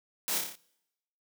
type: noise with echo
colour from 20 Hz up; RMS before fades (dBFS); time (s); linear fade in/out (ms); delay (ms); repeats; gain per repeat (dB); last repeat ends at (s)
white; -32; 0.28-0.38; 0; 29; 6; -3; 0.554
effects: noise-tail reverb RT60 0.9 s tail -25 dB re dry + high-pass 150 Hz 12 dB/octave